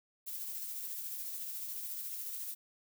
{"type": "noise with tremolo", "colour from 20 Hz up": "violet", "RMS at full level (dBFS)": -40, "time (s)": [0.26, 2.55], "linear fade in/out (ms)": 20, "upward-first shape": "sine", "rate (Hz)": 14, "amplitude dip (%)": 30, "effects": []}